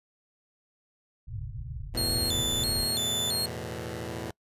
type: low-pass noise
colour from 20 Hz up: white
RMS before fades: -36 dBFS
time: 1.27-2.87 s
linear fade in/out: 20 ms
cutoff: 140 Hz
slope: 96 dB/octave
type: chord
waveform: 10% pulse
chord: E suspended fourth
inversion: none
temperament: equal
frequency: 82.41 / 110 / 123.47 Hz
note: E2 / A2 / B2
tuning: 0 / 0 / 0 cents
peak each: -30 dBFS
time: 1.94-4.31 s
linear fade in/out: 5 ms
type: tone with vibrato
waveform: sawtooth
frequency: 3874 Hz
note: B7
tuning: 34 cents flat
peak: -24 dBFS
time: 1.97-3.46 s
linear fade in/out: 5 ms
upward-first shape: square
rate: 1.5 Hz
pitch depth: 170 cents each way
effects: noise-tail reverb RT60 0.1 s tail -25 dB re dry + resampled to 32000 Hz